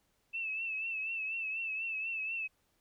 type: tone with vibrato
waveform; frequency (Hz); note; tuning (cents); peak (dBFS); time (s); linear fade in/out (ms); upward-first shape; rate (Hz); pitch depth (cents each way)
sine; 2637; E7; 0; -34; 0.33-2.48; 20; triangle; 4.1; 66
effects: pink hiss -75 dBFS RMS until 2.8 s